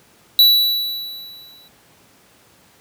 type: tone with exponential decay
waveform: square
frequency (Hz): 3937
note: B7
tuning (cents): -6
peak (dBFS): -7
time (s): 0.39-1.68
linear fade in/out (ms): 1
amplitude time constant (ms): 280
effects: pink hiss -52 dBFS RMS until 2.8 s + high-pass 100 Hz 12 dB/octave